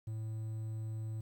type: tone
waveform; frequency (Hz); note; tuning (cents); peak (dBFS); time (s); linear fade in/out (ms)
triangle; 110; A2; 0; -35; 0.07-1.21; 5
effects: 11-bit